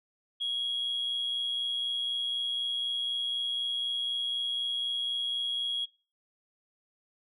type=tone with amplitude modulation; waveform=sine; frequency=3300 Hz; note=G#7; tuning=12 cents flat; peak=-25 dBFS; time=0.4-5.86 s; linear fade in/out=20 ms; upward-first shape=sine; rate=124 Hz; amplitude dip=55%; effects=noise-tail reverb RT60 0.4 s tail -26 dB re dry + tanh soft clip ceiling -25 dBFS